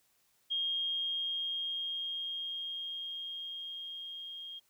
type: tone with level ramp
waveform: sine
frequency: 3236 Hz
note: G#7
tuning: 46 cents flat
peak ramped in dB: -30 to -42 dBFS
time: 0.5-4.6 s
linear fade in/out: 20 ms
effects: white hiss -72 dBFS RMS until 4.69 s